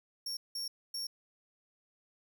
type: tone bursts at uneven times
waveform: 40% pulse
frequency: 5510 Hz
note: F8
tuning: 24 cents flat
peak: -35 dBFS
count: 3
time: 0.26-0.37 / 0.55-0.68 / 0.94-1.07 s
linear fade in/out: 5 ms
effects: none